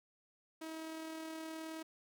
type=tone with amplitude modulation; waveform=sawtooth; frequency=320 Hz; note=D#4; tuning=49 cents sharp; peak=-38 dBFS; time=0.61-1.83 s; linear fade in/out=10 ms; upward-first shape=sine; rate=39.1 Hz; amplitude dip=30%; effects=none